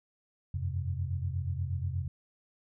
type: chord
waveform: sine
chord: F suspended second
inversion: none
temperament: equal with one note detuned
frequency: 87.31 / 95.65 / 130.81 Hz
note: F2 / G2 / C3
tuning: 0 / -42 / 0 cents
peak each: -33 / -36 / -36 dBFS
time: 0.54-2.08 s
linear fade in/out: 5 ms
effects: none